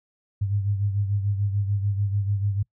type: beating tone pair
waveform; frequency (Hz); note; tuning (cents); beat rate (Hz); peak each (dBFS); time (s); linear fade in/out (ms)
sine; 100 / 106.8; G2 / G#2; +35 / +49; 6.8; -22 / -30; 0.41-2.63; 10
effects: noise-tail reverb RT60 0.1 s tail -25 dB re dry